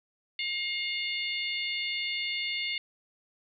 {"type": "harmonic tone with a mistuned harmonic", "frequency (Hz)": 712, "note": "F5", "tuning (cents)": 33, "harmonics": [3, 4, 5, 6], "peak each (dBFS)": [-33, -35, -37, -39], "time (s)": [0.39, 2.78], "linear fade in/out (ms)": 2, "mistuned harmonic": 6, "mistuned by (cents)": 36, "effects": []}